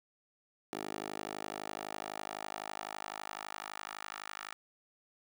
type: tone with high-pass filter sweep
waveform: 10% pulse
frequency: 51.91 Hz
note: G#1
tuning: in tune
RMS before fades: -43 dBFS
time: 0.73-4.53 s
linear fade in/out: 0 ms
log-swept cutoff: 400 to 1300 Hz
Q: 1.6
effects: none